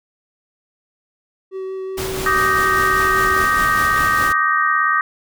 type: tone with vibrato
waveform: triangle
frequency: 380 Hz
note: F#4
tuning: 46 cents sharp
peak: -22 dBFS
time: 1.51-3.46 s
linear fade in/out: 50 ms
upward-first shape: sine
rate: 5.5 Hz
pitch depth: 8 cents each way
type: noise with tremolo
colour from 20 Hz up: pink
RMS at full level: -25 dBFS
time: 1.97-4.33 s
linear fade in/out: 10 ms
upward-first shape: sine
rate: 5 Hz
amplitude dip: 30%
type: chord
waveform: sine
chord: Eb major seventh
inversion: third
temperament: just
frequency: 1166.7 / 1244.5 / 1555.6 / 1866.8 Hz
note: D6 / Eb6 / G6 / Bb6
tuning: -12 / 0 / -14 / +2 cents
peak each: -20 / -18 / -21 / -19 dBFS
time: 2.26-5.01 s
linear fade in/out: 2 ms
effects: none